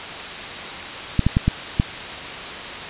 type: clicks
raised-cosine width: 5 ms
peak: -3 dBFS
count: 5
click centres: 1.193 / 1.266 / 1.369 / 1.48 / 1.799 s
effects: white hiss -30 dBFS RMS until 2.89 s + resampled to 8000 Hz